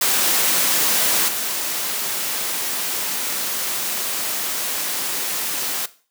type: noise with level steps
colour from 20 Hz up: white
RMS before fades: -18 / -24 dBFS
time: 0.01-5.86 s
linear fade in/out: 5 ms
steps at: 1.28 s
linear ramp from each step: 5 ms
effects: noise-tail reverb RT60 0.4 s tail -17 dB re dry + high-pass 200 Hz 12 dB/octave